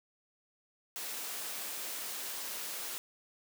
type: high-pass noise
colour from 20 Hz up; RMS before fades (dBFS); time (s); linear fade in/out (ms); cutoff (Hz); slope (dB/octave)
white; -40; 0.96-2.98; 0; 280; 12
effects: none